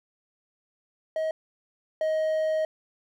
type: tone pair in turn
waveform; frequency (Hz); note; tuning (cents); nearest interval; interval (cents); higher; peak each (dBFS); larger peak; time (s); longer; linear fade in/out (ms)
triangle; 634 / 628.5; D#5 / D#5; +32 / +17; unison; 15; first; -23 / -21; second; 1.16-1.31 / 2.01-2.65; second; 2
effects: none